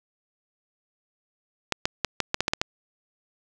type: clicks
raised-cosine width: 0.2 ms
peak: -5 dBFS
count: 9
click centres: 1.723 / 1.855 / 2.047 / 2.203 / 2.344 / 2.406 / 2.481 / 2.535 / 2.615 s
effects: none